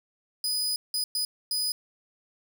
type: tone bursts at uneven times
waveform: sawtooth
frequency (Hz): 4978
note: D#8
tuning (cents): 0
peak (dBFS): -23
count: 4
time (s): 0.44-0.76 / 0.94-1.04 / 1.15-1.25 / 1.51-1.72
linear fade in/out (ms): 2
effects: none